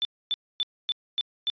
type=tone bursts; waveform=sine; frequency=3519 Hz; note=A7; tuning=in tune; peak=-23 dBFS; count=6; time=0.02-1.5 s; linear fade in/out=0 ms; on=30 ms; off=260 ms; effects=resampled to 11025 Hz